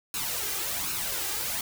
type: noise with flanger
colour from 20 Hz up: white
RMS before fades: -31 dBFS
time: 0.14-1.61 s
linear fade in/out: 2 ms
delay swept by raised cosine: 0.74 to 2.54 ms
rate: 1.3 Hz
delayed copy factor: +0.6
effects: none